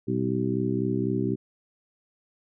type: harmonic tone with a mistuned harmonic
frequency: 64 Hz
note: C2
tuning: 38 cents flat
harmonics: 2 / 3 / 4 / 5 / 6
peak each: -30 / -30 / -30 / -30 / -30 dBFS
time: 0.07-1.36 s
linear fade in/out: 20 ms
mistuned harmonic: 2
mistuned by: -110 cents
effects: none